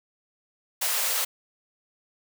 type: high-pass noise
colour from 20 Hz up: white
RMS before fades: -26 dBFS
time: 0.81-1.25 s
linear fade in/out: 10 ms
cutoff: 470 Hz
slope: 48 dB/octave
effects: none